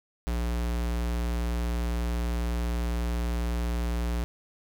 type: tone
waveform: square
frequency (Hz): 59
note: A#1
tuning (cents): +22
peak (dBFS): -27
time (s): 0.27-4.24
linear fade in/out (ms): 0
effects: none